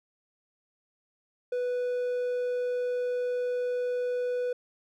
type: tone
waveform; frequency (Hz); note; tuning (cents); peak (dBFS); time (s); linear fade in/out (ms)
triangle; 493.9; B4; 0; -25; 1.52-4.53; 5
effects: none